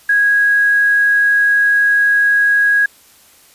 sine tone with quantisation, 1652 Hz, G#6, 10 cents flat, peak -9 dBFS, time 0.09-2.86 s, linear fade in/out 5 ms, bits 6, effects white hiss -47 dBFS RMS until 3.54 s + resampled to 32000 Hz

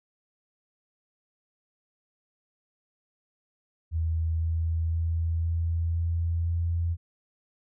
sine tone with pitch steps, 81.3 / 81.96 / 82.63 / 83.3 / 83.97 / 84.65 Hz, E2 / E2 / E2 / E2 / E2 / E2, -23 / -9 / +5 / +19 / +33 / +46 cents, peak -24 dBFS, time 3.91-6.97 s, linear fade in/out 50 ms, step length 510 ms, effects none

